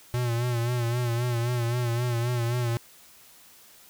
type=tone with vibrato; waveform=square; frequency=120 Hz; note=B2; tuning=49 cents flat; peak=-25 dBFS; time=0.14-2.77 s; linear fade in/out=0 ms; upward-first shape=sine; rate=3.8 Hz; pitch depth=59 cents each way; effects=white hiss -53 dBFS RMS until 3.89 s